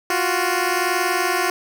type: tone pair together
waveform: 10% pulse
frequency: 349.2 / 370 Hz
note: F4 / F#4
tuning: 0 / 0 cents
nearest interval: minor second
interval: 100 cents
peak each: -13 dBFS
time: 0.1-1.5 s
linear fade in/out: 2 ms
effects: none